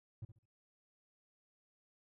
triangle tone with echo, 110.3 Hz, A2, 5 cents sharp, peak -39 dBFS, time 0.22-0.25 s, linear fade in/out 5 ms, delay 69 ms, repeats 3, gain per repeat -12 dB, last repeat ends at 0.457 s, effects tanh soft clip ceiling -35 dBFS

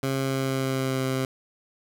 15% pulse tone with pitch glide, 134.9 to 131.59 Hz, C#3 to C3, -47 to +10 cents, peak -18 dBFS, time 0.03-1.25 s, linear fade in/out 2 ms, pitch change -43 cents, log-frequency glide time 0.15-1.02 s, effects none

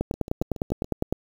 two click trains, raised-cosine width 2 ms, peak -23 / -10 dBFS, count 6 / 12, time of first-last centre 0.14-0.844 / 0.01-1.126 s, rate 7.1 / 9.86 Hz, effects 7-bit

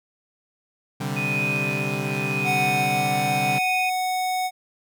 sawtooth chord, C suspended second, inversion none, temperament equal, 130.81 / 146.83 / 196 Hz, C3 / D3 / G3, 0 / 0 / 0 cents, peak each -26 / -25 / -26 dBFS, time 1-3.59 s, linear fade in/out 10 ms
sine tone with tremolo, 2489 Hz, D#7, in tune, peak -22 dBFS, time 1.16-3.9 s, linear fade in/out 10 ms, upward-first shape triangle, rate 0.87 Hz, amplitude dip 70%
square tone, 740 Hz, F#5, in tune, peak -23 dBFS, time 2.44-4.51 s, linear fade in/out 50 ms
effects none

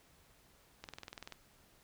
click train, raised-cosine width 0.2 ms, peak -28 dBFS, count 11, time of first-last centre 0.84-1.323 s, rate 20.7 Hz, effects pink hiss -66 dBFS RMS until 1.83 s

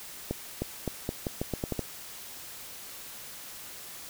accelerating click train, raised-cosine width 2 ms, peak -16 dBFS, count 10, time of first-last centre 0.31-1.793 s, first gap 310 ms, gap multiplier 0.83, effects white hiss -44 dBFS RMS until 4.09 s

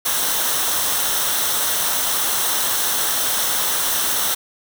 white noise with comb filter, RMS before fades -20 dBFS, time 0.05-4.35 s, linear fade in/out 10 ms, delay 0.42 ms, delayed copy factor -0.55, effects none

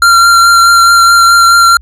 square tone with vibrato, 1377 Hz, F6, 25 cents flat, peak -3 dBFS, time 0.02-1.77 s, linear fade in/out 2 ms, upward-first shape triangle, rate 4.7 Hz, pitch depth 17 cents each way, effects added 60 Hz sine -31 dBFS peak until 1.81 s + low-pass 11000 Hz 12 dB/octave

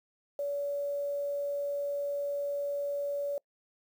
sine tone with quantisation, 570 Hz, C#5, 48 cents sharp, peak -30 dBFS, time 0.39-3.38 s, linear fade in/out 2 ms, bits 9, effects noise-tail reverb RT60 0.1 s tail -25 dB re dry

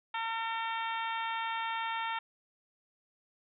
harmonic tone, 453.8 Hz, A#4, 47 cents flat, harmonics 2 / 3 / 4 / 5 / 6 / 7 / 8, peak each -35 / -39 / -41 / -43 / -45 / -46 / -47 dBFS, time 0.14-2.19 s, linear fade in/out 5 ms, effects none

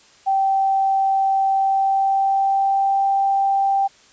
sine tone with pitch glide, 777 to 785.6 Hz, G5 to G5, -16 to +4 cents, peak -15 dBFS, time 0.26-3.88 s, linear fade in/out 20 ms, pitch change +20 cents, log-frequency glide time 1.55-3.07 s, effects white hiss -51 dBFS RMS until 4.12 s + resampled to 16000 Hz

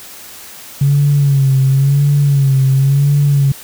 sine tone with vibrato, 138.59 Hz, C#3, in tune, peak -7 dBFS, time 0.81-3.52 s, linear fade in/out 5 ms, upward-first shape sine, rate 0.95 Hz, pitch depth 65 cents each way, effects tanh soft clip ceiling -3 dBFS + white hiss -34 dBFS RMS until 3.63 s

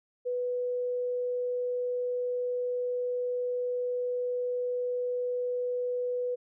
sine tone, 493.9 Hz, B4, in tune, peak -28 dBFS, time 0.25-6.36 s, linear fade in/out 20 ms, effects none

